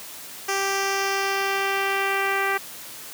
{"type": "tone with low-pass filter sweep", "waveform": "10% pulse", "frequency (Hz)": 392, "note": "G4", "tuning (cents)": 0, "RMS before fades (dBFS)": -24, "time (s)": [0.48, 2.58], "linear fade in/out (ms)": 10, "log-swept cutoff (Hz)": [7600, 2100], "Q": 1.6, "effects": ["white hiss -39 dBFS RMS until 3.13 s", "high-pass 100 Hz 12 dB/octave"]}